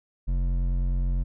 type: tone with hard clipping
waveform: sine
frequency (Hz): 44.67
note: F1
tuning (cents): +40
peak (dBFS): -24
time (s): 0.27-1.24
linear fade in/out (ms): 20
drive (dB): 9
effects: none